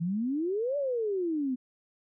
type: exponential two-way sweep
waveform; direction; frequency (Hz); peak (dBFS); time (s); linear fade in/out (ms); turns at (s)
sine; up then down; 160 to 587.3 to 246.6; -27; 0-1.56; 20; 0.77
effects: none